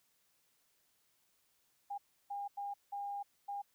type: tone bursts at uneven times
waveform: sine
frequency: 807 Hz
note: G#5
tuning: 50 cents flat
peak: -38 dBFS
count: 5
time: 1.9-1.98 / 2.3-2.48 / 2.57-2.74 / 2.92-3.23 / 3.48-3.62 s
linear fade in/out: 10 ms
effects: white hiss -75 dBFS RMS until 3.74 s